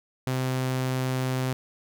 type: tone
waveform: sawtooth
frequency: 129.4 Hz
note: C3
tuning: 19 cents flat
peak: -21 dBFS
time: 0.27-1.53 s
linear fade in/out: 0 ms
effects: none